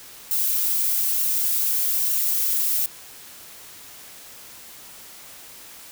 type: noise with flanger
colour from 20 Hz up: violet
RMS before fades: -22 dBFS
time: 0.31-2.86 s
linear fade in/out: 2 ms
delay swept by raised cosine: 0.69 to 5.79 ms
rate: 1.1 Hz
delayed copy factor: +0.5
effects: white hiss -43 dBFS RMS until 5.91 s